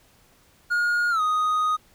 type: tone with pitch glide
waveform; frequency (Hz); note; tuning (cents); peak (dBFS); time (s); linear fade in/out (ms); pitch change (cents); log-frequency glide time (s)
triangle; 1431 to 1245.8; F6 to D#6; +42 to +2; -18; 0.7-1.77; 20; -240; 1.1-1.21
effects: pink hiss -58 dBFS RMS until 1.94 s